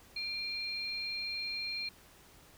sine tone pair together, 2382 / 4192 Hz, D7 / C8, +24 / +2 cents, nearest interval minor seventh, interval 978 cents, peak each -39 / -37 dBFS, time 0.16-1.89 s, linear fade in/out 5 ms, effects pink hiss -59 dBFS RMS until 2.57 s

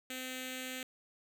5% pulse tone with notch filter, 257.1 Hz, C4, 30 cents flat, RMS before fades -42 dBFS, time 0.1-0.83 s, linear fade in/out 2 ms, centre 990 Hz, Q 0.64, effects none

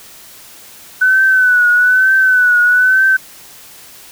sine tone with vibrato, 1500 Hz, F#6, 23 cents sharp, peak -7 dBFS, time 1.01-3.17 s, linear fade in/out 10 ms, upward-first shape triangle, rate 1.1 Hz, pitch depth 65 cents each way, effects white hiss -38 dBFS RMS until 4.11 s

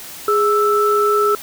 sine tone pair together, 415 / 1318.5 Hz, G#4 / E6, -1 / 0 cents, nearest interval octave + minor sixth, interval 2001 cents, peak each -15 dBFS, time 0.28-1.35 s, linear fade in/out 2 ms, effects white hiss -34 dBFS RMS until 1.42 s

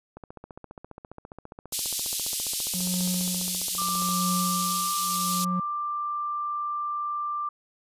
click train, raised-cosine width 1 ms, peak -27 dBFS, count 59, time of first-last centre 0.17-4.089 s, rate 14.8 Hz
white band-pass noise, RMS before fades -30 dBFS, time 1.72-5.45 s, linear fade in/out 10 ms, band 3200 to 13000 Hz, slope 24 dB/octave
triangle tone with tremolo, 181 Hz, F#3, 38 cents flat, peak -23 dBFS, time 2.74-5.6 s, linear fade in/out 5 ms, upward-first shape triangle, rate 0.79 Hz, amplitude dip 100%
sine tone, 1183 Hz, D6, 12 cents sharp, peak -27 dBFS, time 3.78-7.49 s, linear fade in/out 5 ms
effects resampled to 32000 Hz

